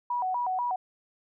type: tone with vibrato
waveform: sine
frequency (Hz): 850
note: G#5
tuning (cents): +40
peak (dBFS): -26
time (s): 0.1-0.76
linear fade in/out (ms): 5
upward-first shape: square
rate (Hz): 4.1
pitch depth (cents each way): 230
effects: none